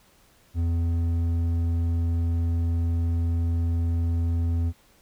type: tone with hard clipping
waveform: sine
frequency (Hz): 84.2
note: E2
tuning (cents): +37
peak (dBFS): -23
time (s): 0.54-4.73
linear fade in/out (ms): 50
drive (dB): 6
effects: pink hiss -59 dBFS RMS until 5.01 s